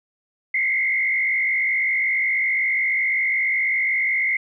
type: tone with frequency modulation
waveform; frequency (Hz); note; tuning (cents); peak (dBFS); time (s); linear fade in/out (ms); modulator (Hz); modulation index
sine; 2105; C7; +10; -18; 0.54-4.37; 5; 54.6; 1.6
effects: none